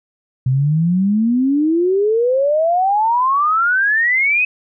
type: exponential sweep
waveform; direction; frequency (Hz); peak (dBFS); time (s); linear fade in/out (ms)
sine; up; 125.4 to 2561; -12; 0.46-4.45; 5
effects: none